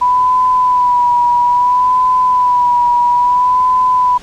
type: tone with vibrato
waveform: sine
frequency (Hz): 988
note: B5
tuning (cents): 0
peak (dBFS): -8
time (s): 0.01-4.18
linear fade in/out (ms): 10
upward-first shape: sine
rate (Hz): 0.6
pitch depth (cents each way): 36
effects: pink hiss -37 dBFS RMS until 4.22 s + low-pass 7000 Hz 12 dB/octave